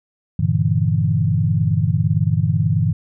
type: chord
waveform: sine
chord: E half-diminished seventh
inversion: first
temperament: equal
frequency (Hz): 98 / 116.54 / 146.83 / 164.81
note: G2 / Bb2 / D3 / E3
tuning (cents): 0 / 0 / 0 / 0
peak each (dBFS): -20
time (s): 0.39-2.93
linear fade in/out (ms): 5
effects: none